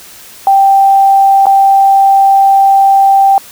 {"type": "tone with dropouts", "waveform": "sine", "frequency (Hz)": 784, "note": "G5", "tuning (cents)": 0, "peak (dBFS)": -3, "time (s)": [0.47, 3.38], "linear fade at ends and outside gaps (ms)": 1, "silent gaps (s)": [1.457, 1.467], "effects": ["white hiss -34 dBFS RMS until 3.51 s"]}